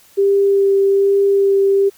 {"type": "tone with vibrato", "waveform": "sine", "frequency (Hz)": 395.4, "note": "G4", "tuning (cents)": 15, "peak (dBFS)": -10, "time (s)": [0.17, 1.9], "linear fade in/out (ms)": 20, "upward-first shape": "sine", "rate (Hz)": 1.2, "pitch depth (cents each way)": 10, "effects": ["white hiss -49 dBFS RMS until 1.97 s"]}